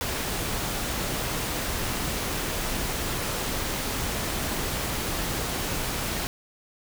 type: noise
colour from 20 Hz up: pink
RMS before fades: -29 dBFS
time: 0.01-6.27 s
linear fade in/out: 0 ms
effects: none